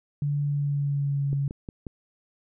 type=tone with pitch glide; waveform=sine; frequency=144.5 to 139.9 Hz; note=D3 to C#3; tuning=-28 to +16 cents; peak=-23 dBFS; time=0.22-1.48 s; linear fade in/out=2 ms; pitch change=-56 cents; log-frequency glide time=0.42-1.31 s
type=click train; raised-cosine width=3 ms; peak=-22 dBFS; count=4; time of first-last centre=1.33-1.868 s; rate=5.58 Hz
effects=none